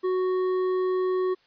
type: tone with hard clipping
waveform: sine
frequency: 370 Hz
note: F#4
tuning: in tune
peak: -24 dBFS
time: 0.03-1.35 s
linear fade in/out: 20 ms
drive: 7 dB
effects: white hiss -63 dBFS RMS until 1.46 s + resampled to 11025 Hz